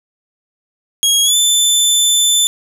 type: tone with pitch glide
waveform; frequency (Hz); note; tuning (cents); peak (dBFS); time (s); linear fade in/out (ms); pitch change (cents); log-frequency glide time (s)
20% pulse; 3291 to 3527; G#7 to A7; -16 to +3; -4; 1.03-2.47; 0; +119; 1.24-1.36
effects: 7-bit